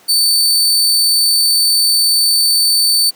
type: tone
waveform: sawtooth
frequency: 4541 Hz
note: C#8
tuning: 41 cents sharp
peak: -7 dBFS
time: 0.08-3.11 s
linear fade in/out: 20 ms
effects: pink hiss -46 dBFS RMS until 3.15 s + high-pass 300 Hz 12 dB/octave